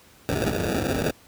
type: noise with sample-and-hold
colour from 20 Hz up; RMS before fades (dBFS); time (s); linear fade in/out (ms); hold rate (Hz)
violet; -24; 0.29-1.11; 0; 1050
effects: pink hiss -53 dBFS RMS until 1.27 s + high-pass 60 Hz 12 dB/octave